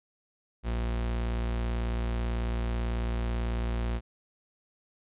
40% pulse tone, 58.2 Hz, A#1, 2 cents flat, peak -27 dBFS, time 0.63-4.01 s, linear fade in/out 50 ms, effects resampled to 8000 Hz

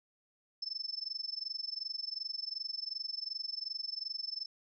sine tone with amplitude modulation, 5274 Hz, E8, in tune, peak -33 dBFS, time 0.62-4.46 s, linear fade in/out 5 ms, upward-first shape sine, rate 22.7 Hz, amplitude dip 95%, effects none

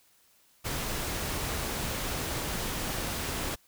pink noise, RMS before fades -33 dBFS, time 0.64-3.56 s, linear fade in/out 20 ms, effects white hiss -64 dBFS RMS until 3.67 s

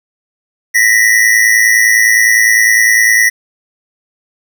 square tone pair together, 1872.2 / 1982 Hz, A#6 / B6, +7 / +6 cents, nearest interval minor second, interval 99 cents, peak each -10 dBFS, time 0.74-3.3 s, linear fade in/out 20 ms, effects 7-bit

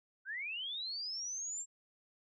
sine linear sweep, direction up, 1480 to 7520 Hz, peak -38 dBFS, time 0.25-1.66 s, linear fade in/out 50 ms, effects none

